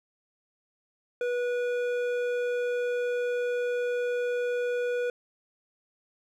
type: tone with hard clipping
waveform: sine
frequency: 487.9 Hz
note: B4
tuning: 21 cents flat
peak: -28 dBFS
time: 1.21-5.1 s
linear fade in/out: 2 ms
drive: 10 dB
effects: none